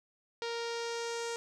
sawtooth tone with low-pass filter sweep, 466.2 Hz, A#4, in tune, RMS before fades -37 dBFS, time 0.42-1.36 s, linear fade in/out 0 ms, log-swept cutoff 4600 to 7200 Hz, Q 2.1, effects none

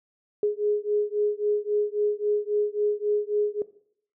sine beating tone pair, 415.3 / 419 Hz, G#4 / G#4, 0 / +15 cents, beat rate 3.7 Hz, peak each -25 dBFS, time 0.43-3.62 s, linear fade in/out 2 ms, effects noise-tail reverb RT60 0.6 s tail -17 dB re dry

